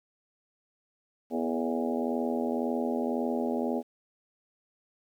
harmonic tone with a mistuned harmonic, 81.9 Hz, E2, 11 cents flat, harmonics 3 / 4 / 5 / 6 / 7 / 8 / 9 / 10, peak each -30 / -37 / -34 / -40 / -36 / -39 / -41 / -40 dBFS, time 1.3-3.83 s, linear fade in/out 50 ms, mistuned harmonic 5, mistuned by +38 cents, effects 10-bit

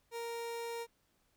30% pulse tone, 466.2 Hz, A#4, in tune, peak -36 dBFS, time 0.11-0.87 s, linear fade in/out 50 ms, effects pink hiss -75 dBFS RMS until 1.36 s

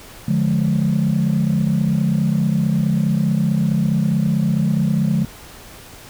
sine chord, D diminished, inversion none, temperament just, 146.83 / 176.2 / 211.4 Hz, D3 / F3 / Ab3, 0 / +16 / +31 cents, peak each -18 dBFS, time 0.28-5.25 s, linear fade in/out 5 ms, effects tanh soft clip ceiling -9 dBFS + pink hiss -40 dBFS RMS until 6.09 s

